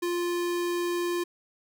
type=tone; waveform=square; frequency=349.2 Hz; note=F4; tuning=in tune; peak=-27 dBFS; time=0.02-1.24 s; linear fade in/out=10 ms; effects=none